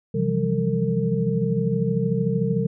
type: tone cluster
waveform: sine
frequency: 130.2 / 164 / 177.1 / 197.3 / 454 Hz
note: C3 / E3 / F3 / G3 / A#4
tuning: -8 / -9 / +24 / +11 / -46 cents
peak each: -26 dBFS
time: 0.14-2.67 s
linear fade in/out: 10 ms
effects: none